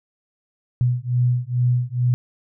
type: beating tone pair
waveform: sine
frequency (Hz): 122.3 / 124.6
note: B2 / B2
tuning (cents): -16 / +16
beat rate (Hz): 2.3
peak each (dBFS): -20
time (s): 0.81-2.14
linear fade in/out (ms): 0
effects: none